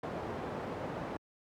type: low-pass noise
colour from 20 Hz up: white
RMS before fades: -39 dBFS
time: 0.03-1.17 s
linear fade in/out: 5 ms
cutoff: 720 Hz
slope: 12 dB/octave
effects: high-pass 80 Hz 12 dB/octave